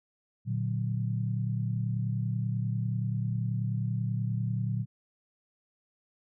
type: chord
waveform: sine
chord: Bb augmented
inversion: none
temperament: equal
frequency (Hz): 116.54 / 146.83 / 185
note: Bb2 / D3 / F#3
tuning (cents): 0 / 0 / 0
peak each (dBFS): -29 / -35 / -35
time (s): 0.45-4.86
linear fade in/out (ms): 50
effects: none